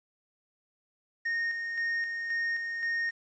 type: tone with tremolo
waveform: triangle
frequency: 1849 Hz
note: A#6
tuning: 15 cents flat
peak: -26 dBFS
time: 1.25-3.11 s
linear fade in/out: 10 ms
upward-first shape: square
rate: 1.9 Hz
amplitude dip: 40%
effects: resampled to 16000 Hz + 10-bit